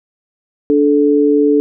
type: tone pair together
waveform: sine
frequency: 291.6 / 434.9 Hz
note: D4 / A4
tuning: -12 / -20 cents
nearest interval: perfect fifth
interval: 692 cents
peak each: -11 dBFS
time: 0.7-1.6 s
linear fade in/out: 0 ms
effects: none